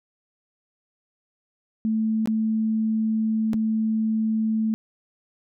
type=tone with dropouts; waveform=sine; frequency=220 Hz; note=A3; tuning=in tune; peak=-20 dBFS; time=1.85-4.74 s; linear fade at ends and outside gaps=0 ms; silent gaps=2.258-2.274 / 3.533-3.541 s; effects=none